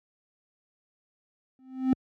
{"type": "tone with exponential growth", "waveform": "triangle", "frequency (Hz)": 260.3, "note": "C4", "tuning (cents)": -9, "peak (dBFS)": -15, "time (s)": [1.59, 1.93], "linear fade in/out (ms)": 0, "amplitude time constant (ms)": 73, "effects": ["high-pass 80 Hz 12 dB/octave"]}